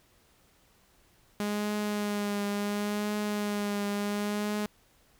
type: tone with vibrato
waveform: sawtooth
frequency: 206.3 Hz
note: G#3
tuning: 11 cents flat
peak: -25 dBFS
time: 1.4-4.66 s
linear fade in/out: 0 ms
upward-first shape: triangle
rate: 0.71 Hz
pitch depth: 28 cents each way
effects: pink hiss -64 dBFS RMS until 5.19 s